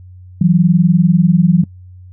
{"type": "tone pair together", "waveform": "sine", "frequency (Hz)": [164.81, 184.99], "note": ["E3", "F#3"], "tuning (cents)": [0, 0], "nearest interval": "major second", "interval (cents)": 200, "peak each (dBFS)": -10, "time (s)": [0.41, 1.64], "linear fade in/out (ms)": 5, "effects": ["noise-tail reverb RT60 0.1 s tail -24 dB re dry", "added 91 Hz sine -34 dBFS peak until 2.12 s"]}